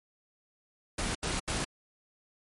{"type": "noise bursts", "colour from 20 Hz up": "pink", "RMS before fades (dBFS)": -32, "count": 3, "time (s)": [0.98, 1.646], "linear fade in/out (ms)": 5, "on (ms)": 170, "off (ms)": 78, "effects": ["MP3 48 kbps"]}